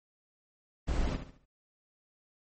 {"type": "noise with echo", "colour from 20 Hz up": "brown", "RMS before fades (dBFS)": -29, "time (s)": [0.87, 1.17], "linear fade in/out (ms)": 20, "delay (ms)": 72, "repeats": 4, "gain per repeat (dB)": -9, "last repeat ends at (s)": 1.458, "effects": ["MP3 32 kbps"]}